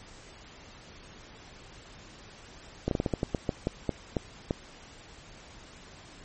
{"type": "slowing click train", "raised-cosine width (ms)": 2, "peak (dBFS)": -13, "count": 13, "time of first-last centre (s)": [2.88, 4.509], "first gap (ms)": 32, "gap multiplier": 1.24, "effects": ["pink hiss -50 dBFS RMS until 6.24 s", "MP3 32 kbps"]}